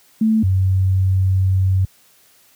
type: tone pair in turn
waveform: sine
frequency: 220 / 94.55 Hz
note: A3 / F#2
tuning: 0 / +38 cents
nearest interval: octave + minor third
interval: 1462 cents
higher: first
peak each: -12 / -12 dBFS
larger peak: neither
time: 0.21-0.43 / 0.43-1.85 s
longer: second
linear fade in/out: 5 ms
effects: white hiss -53 dBFS RMS until 2.55 s + high-pass 60 Hz 12 dB/octave